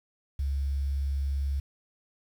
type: tone with quantisation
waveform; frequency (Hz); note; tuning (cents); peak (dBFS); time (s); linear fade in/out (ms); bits
sine; 69.3; C#2; 0; -26; 0.39-1.6; 5; 9
effects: none